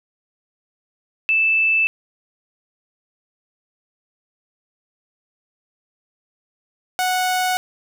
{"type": "tone pair in turn", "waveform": ["sine", "sawtooth"], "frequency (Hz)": [2637, 737.2], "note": ["E7", "F#5"], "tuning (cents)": [0, -7], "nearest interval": "octave + minor seventh", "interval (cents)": 2207, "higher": "first", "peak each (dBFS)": -14, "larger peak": "neither", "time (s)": [[1.29, 1.87], [6.99, 7.57]], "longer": "neither", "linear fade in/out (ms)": 0, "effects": []}